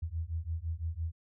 sine beating tone pair, 79.3 / 85.2 Hz, D#2 / F2, +33 / -42 cents, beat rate 5.9 Hz, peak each -36 / -36 dBFS, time 0.02-1.12 s, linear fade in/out 10 ms, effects none

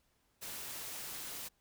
white noise, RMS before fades -44 dBFS, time 0.41-1.49 s, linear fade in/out 20 ms, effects pink hiss -75 dBFS RMS until 1.6 s

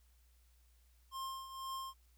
square tone with tremolo, 1062 Hz, C6, 25 cents sharp, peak -40 dBFS, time 1.11-1.94 s, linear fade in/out 50 ms, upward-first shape triangle, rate 2 Hz, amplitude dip 70%, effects added 60 Hz sine -65 dBFS peak until 2.17 s + white hiss -75 dBFS RMS until 2.17 s

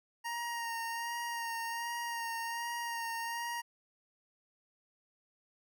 25% pulse tone with vibrato, 932.3 Hz, A#5, in tune, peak -32 dBFS, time 0.24-3.62 s, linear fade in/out 20 ms, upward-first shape sine, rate 1.3 Hz, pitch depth 25 cents each way, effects none

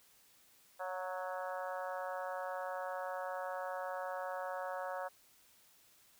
harmonic tone with a mistuned harmonic, 185 Hz, F#3, in tune, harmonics 3 / 4 / 5 / 6 / 7 / 8 / 9, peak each -42 / -44 / -46 / -48 / -49 / -50 / -51 dBFS, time 0.79-5.09 s, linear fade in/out 20 ms, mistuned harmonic 4, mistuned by -24 cents, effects white hiss -66 dBFS RMS until 6.19 s

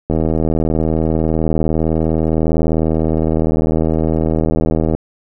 click train, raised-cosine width 2 ms, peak -3 dBFS, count 388, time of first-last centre 0.1-4.95 s, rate 79.8 Hz, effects none

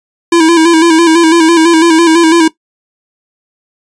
square tone with vibrato, 329.6 Hz, E4, in tune, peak -4 dBFS, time 0.32-2.48 s, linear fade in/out 5 ms, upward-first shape square, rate 6 Hz, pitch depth 53 cents each way, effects noise-tail reverb RT60 0.1 s tail -17 dB re dry + resampled to 22050 Hz

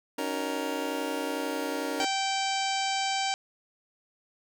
25% pulse chord, D# minor seventh, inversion third, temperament just, 280 / 311.1 / 373.4 / 466.7 Hz, C#4 / D#4 / F#4 / A#4, +18 / 0 / +16 / +2 cents, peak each -30 / -32 / -36 / -31 dBFS, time 0.18-2.05 s, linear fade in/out 5 ms
harmonic tone, 778 Hz, G5, 13 cents flat, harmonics 1 / 2 / 3 / 4 / 5 / 6 / 7 / 8 / 9 / 10, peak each -29 / -38 / -35 / -35 / -40 / -37 / -41 / -42 / -42 / -42 dBFS, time 2-3.34 s, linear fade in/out 0 ms
effects none

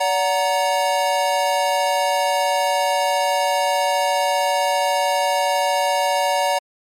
square chord, D augmented, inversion none, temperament equal with one note detuned, 573.9 / 740 / 932.3 Hz, D5 / F#5 / A#5, -40 / 0 / 0 cents, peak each -22 dBFS, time 0-6.59 s, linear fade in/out 10 ms, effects low-pass 12000 Hz 12 dB/octave + MP3 64 kbps

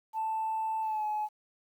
sine tone with pitch glide, 882 to 849.5 Hz, A5 to G#5, +4 to +39 cents, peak -28 dBFS, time 0.13-1.29 s, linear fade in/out 50 ms, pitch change -65 cents, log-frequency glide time 0.82-1.05 s, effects tanh soft clip ceiling -26 dBFS + 10-bit

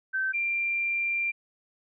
sine tone pair in turn, 1546 / 2375 Hz, G6 / D7, -24 / +19 cents, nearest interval perfect fifth, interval 743 cents, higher second, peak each -25 dBFS, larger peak neither, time 0.13-0.33 / 0.33-1.32 s, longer second, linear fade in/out 20 ms, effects none

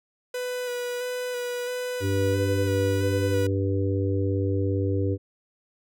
45% pulse tone with vibrato, 493.9 Hz, B4, in tune, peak -28 dBFS, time 0.34-3.47 s, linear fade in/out 5 ms, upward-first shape square, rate 1.5 Hz, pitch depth 15 cents each way
harmonic tone, 97.5 Hz, G2, 9 cents flat, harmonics 1 / 3 / 4 / 5, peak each -24 / -29 / -30 / -31 dBFS, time 2-5.18 s, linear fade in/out 50 ms
effects none

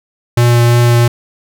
square tone with vibrato, 119.5 Hz, A#2, 43 cents sharp, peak -7 dBFS, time 0.37-1.08 s, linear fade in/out 5 ms, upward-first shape triangle, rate 2.9 Hz, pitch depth 12 cents each way, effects none

